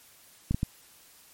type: clicks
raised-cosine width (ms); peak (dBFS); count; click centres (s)
5; -14; 3; 0.51 / 0.545 / 0.631
effects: white hiss -56 dBFS RMS until 1.33 s + MP3 64 kbps